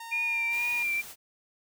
sawtooth tone with pitch glide, 920 to 945.3 Hz, A#5 to A#5, -23 to +24 cents, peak -36 dBFS, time 0-0.83 s, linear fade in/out 5 ms, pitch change +47 cents, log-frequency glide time 0.42-0.64 s
sine tone with vibrato, 2400 Hz, D7, 37 cents sharp, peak -26 dBFS, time 0.11-1.02 s, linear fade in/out 20 ms, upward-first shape triangle, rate 2.1 Hz, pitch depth 43 cents each way
white noise, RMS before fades -44 dBFS, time 0.5-1.16 s, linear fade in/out 50 ms
effects none

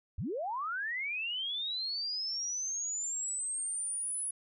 sine linear sweep, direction up, 55 to 10350 Hz, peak -33 dBFS, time 0.18-4.31 s, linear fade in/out 5 ms, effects none

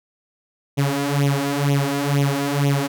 sawtooth tone with flanger, 141.1 Hz, C#3, 31 cents sharp, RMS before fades -20 dBFS, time 0.77-2.88 s, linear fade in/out 20 ms, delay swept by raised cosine 0.31 to 4.21 ms, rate 2.1 Hz, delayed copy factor +0.8, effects none

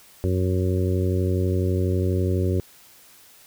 harmonic tone, 92.1 Hz, F#2, 7 cents flat, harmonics 1 / 2 / 3 / 4 / 5 / 6, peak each -21 / -29 / -30 / -27 / -32 / -35 dBFS, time 0.24-2.6 s, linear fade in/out 0 ms, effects white hiss -51 dBFS RMS until 3.46 s

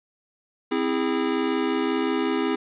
square chord, C augmented, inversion none, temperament just, 261.6 / 327 / 408.8 Hz, C4 / E4 / G#4, 0 / -14 / -27 cents, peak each -27 dBFS, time 0.71-2.56 s, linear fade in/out 10 ms, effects resampled to 8000 Hz + 8-bit

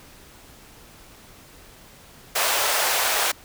pink high-pass noise, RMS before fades -22 dBFS, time 2.35-3.32 s, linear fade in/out 10 ms, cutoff 560 Hz, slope 24 dB/octave, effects pink hiss -48 dBFS RMS until 3.44 s

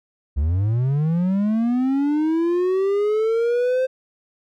triangle linear sweep, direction up, 66.2 to 523.3 Hz, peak -15 dBFS, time 0.36-3.87 s, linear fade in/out 20 ms, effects none

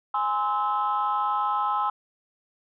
sine chord, Ab augmented, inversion none, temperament just, 830.6 / 1038.3 / 1297.8 Hz, Ab5 / C6 / E6, 0 / -14 / -27 cents, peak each -26 dBFS, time 0.14-1.9 s, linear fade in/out 5 ms, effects tanh soft clip ceiling -16 dBFS

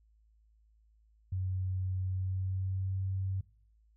sine tone with pitch glide, 93.3 to 95.43 Hz, F#2 to G2, +15 to -46 cents, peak -31 dBFS, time 1.32-3.41 s, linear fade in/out 5 ms, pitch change +39 cents, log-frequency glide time 2.03-2.99 s, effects noise-tail reverb RT60 0.5 s tail -20 dB re dry + added 54 Hz sine -63 dBFS peak until 3.96 s

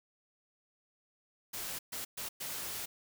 white noise bursts at uneven times, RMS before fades -40 dBFS, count 4, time 1.53-1.79 / 1.92-2.05 / 2.17-2.29 / 2.4-2.86 s, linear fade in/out 10 ms, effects none

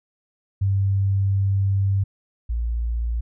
sine tone pair in turn, 98 / 57.77 Hz, G2 / A#1, 0 / -15 cents, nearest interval major sixth, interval 915 cents, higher first, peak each -17 / -21 dBFS, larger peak first, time 0.61-2.04 / 2.49-3.21 s, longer first, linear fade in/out 10 ms, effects none

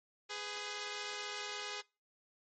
5% pulse tone pair together, 415.3 / 502.5 Hz, G#4 / B4, 0 / +30 cents, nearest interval minor third, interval 330 cents, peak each -30 / -34 dBFS, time 0.29-1.82 s, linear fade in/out 20 ms, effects noise-tail reverb RT60 0.3 s tail -24 dB re dry + MP3 32 kbps

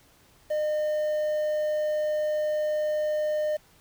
triangle tone with quantisation, 608 Hz, D#5, 40 cents flat, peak -22 dBFS, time 0.5-3.57 s, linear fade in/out 10 ms, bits 8, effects pink hiss -59 dBFS RMS until 3.8 s

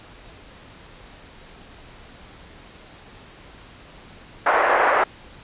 pink band-pass noise, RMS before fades -18 dBFS, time 4.46-5.04 s, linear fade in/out 5 ms, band 510 to 1800 Hz, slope 24 dB/octave, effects pink hiss -45 dBFS RMS until 5.43 s + resampled to 8000 Hz

